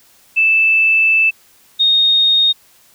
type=tone pair in turn; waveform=sine; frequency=2637 / 3709 Hz; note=E7 / A#7; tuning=0 / -9 cents; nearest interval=tritone; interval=591 cents; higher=second; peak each=-9 dBFS; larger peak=neither; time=0.36-1.31 / 1.79-2.53 s; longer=first; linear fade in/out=20 ms; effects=white hiss -50 dBFS RMS until 2.94 s